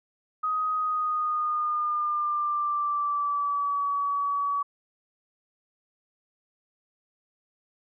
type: tone with pitch glide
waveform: sine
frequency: 1254 to 1136.7 Hz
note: D#6 to C#6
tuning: +13 to +43 cents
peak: -24 dBFS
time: 0.43-4.63 s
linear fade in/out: 10 ms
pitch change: -170 cents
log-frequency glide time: 0.73-3.86 s
effects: none